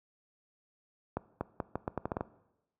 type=accelerating click train; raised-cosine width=1 ms; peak=-18 dBFS; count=10; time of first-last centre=1.17-2.209 s; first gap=240 ms; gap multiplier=0.8; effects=noise-tail reverb RT60 0.9 s tail -19 dB re dry + high-pass 60 Hz 12 dB/octave